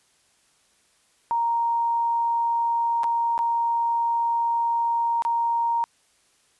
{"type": "tone with dropouts", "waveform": "sine", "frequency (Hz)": 932.3, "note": "A#5", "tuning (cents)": 0, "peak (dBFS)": -20, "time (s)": [1.31, 5.84], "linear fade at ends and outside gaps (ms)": 0, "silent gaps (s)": [[3.034, 3.041], [3.379, 3.39], [5.222, 5.25]], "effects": ["white hiss -63 dBFS RMS until 6.59 s", "resampled to 24000 Hz"]}